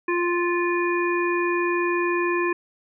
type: harmonic tone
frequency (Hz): 349.2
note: F4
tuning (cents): 0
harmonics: 1 / 3 / 5 / 7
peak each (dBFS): -22 / -27 / -29 / -30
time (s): 0.08-2.53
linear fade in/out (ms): 5
effects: none